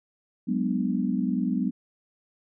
sine chord, G# half-diminished seventh, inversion third, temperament just, 186.89 / 207.7 / 249.2 / 299 Hz, F#3 / G#3 / B3 / D4, +18 / 0 / +16 / +31 cents, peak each -28 / -29 / -27 / -33 dBFS, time 0.47-1.71 s, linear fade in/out 20 ms, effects none

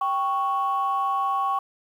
sine tone pair together, 784 / 1108.7 Hz, G5 / C#6, 0 / 0 cents, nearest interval tritone, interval 600 cents, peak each -25 / -22 dBFS, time 0.01-1.59 s, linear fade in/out 5 ms, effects tanh soft clip ceiling -16 dBFS + 9-bit

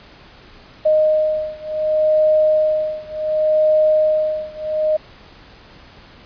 sine beating tone pair, 618 / 618.68 Hz, D#5 / D#5, -12 / -10 cents, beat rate 0.68 Hz, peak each -16 / -17 dBFS, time 0.85-4.97 s, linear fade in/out 10 ms, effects pink hiss -44 dBFS RMS until 6.25 s + resampled to 11025 Hz

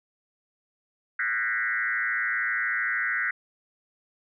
sine tone with frequency modulation, 1724 Hz, A6, 36 cents flat, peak -24 dBFS, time 1.19-3.31 s, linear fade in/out 5 ms, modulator 113 Hz, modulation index 2.8, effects none

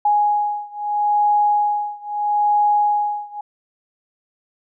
sine beating tone pair, 830.6 / 831.37 Hz, G#5 / G#5, 0 / +2 cents, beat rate 0.77 Hz, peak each -18 / -19 dBFS, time 0.05-3.41 s, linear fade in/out 5 ms, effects none

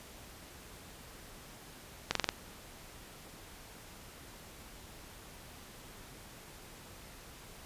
slowing click train, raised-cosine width 0.2 ms, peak -11 dBFS, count 5, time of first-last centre 2.11-2.29 s, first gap 43 ms, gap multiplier 1.03, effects pink hiss -52 dBFS RMS until 7.65 s + resampled to 32000 Hz

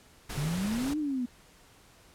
pink noise, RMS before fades -38 dBFS, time 0.29-0.94 s, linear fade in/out 10 ms
sine exponential two-way sweep, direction up then down, 138.59 to 311.1 to 238.3 Hz, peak -28 dBFS, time 0.37-1.26 s, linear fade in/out 10 ms, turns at 0.98 s
effects pink hiss -58 dBFS RMS until 2.14 s + low-pass 12000 Hz 12 dB/octave

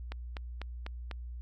click train, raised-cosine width 0.3 ms, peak -24 dBFS, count 5, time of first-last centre 0.12-1.113 s, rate 4.03 Hz, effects added 60 Hz sine -39 dBFS peak until 1.41 s

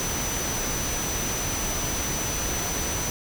sine tone in noise, 6000 Hz, F#8, 23 cents sharp, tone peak -30 dBFS, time 0-3.1 s, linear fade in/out 0 ms, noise pink, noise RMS -29 dBFS, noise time 0-3.1 s, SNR -4 dB, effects none

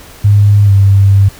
sine tone with pitch glide, 102.4 to 98.63 Hz, G#2 to G2, -24 to +11 cents, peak -3 dBFS, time 0.24-1.29 s, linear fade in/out 10 ms, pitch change -65 cents, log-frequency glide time 0.65-0.71 s, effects pink hiss -35 dBFS RMS until 1.39 s

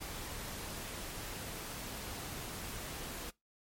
pink noise, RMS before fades -43 dBFS, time 0-3.31 s, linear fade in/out 20 ms, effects noise-tail reverb RT60 0.2 s tail -23 dB re dry + MP3 64 kbps

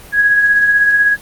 sine tone with tremolo, 1661.2 Hz, G#6, in tune, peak -6 dBFS, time 0.12-1.17 s, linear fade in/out 50 ms, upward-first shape triangle, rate 16 Hz, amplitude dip 45%, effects pink hiss -37 dBFS RMS until 1.21 s + Opus 32 kbps

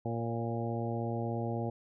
harmonic tone with a mistuned harmonic, 116.54 Hz, A#2, in tune, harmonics 1 / 2 / 3 / 4 / 5 / 6 / 7, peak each -35 / -38 / -40 / -41 / -42 / -43 / -43 dBFS, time 0.05-1.7 s, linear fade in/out 5 ms, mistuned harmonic 5, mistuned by -28 cents, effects none

